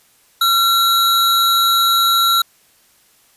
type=tone pair together; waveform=square; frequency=1364 / 3855 Hz; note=F6 / B7; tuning=-41 / -43 cents; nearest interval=octave + tritone; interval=1798 cents; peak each=-15 dBFS; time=0.41-2.42 s; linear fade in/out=5 ms; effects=white hiss -54 dBFS RMS until 3.36 s + resampled to 32000 Hz